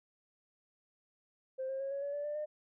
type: tone with pitch steps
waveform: sine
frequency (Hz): 524 / 534.7 / 545.6 / 556.8 / 568.1 / 579.7 / 591.6 / 603.7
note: C5 / C5 / C#5 / C#5 / C#5 / D5 / D5 / D5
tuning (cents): +2 / +37 / -28 / +8 / +42 / -23 / +13 / +48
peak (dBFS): -34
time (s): 1.58-2.46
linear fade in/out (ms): 20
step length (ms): 110
effects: tanh soft clip ceiling -31 dBFS